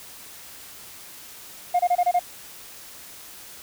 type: tone bursts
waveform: sine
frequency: 712 Hz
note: F5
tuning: 33 cents sharp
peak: -14 dBFS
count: 6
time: 1.74-2.194 s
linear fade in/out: 10 ms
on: 54 ms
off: 26 ms
effects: tanh soft clip ceiling -15 dBFS + white hiss -43 dBFS RMS until 3.62 s